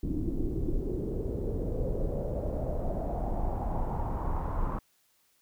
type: noise with low-pass filter sweep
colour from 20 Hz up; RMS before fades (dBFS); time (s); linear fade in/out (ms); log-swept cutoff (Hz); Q
brown; -31; 0.03-4.79; 5; 300 to 1100; 4.3
effects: white hiss -69 dBFS RMS until 5.41 s